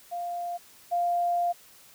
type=tone pair in turn; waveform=sine; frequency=698.5 / 698.5 Hz; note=F5 / F5; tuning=0 / 0 cents; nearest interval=unison; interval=0 cents; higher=neither; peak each=-30 / -23 dBFS; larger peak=second; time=0.11-0.58 / 0.91-1.53 s; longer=second; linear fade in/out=20 ms; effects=white hiss -54 dBFS RMS until 1.94 s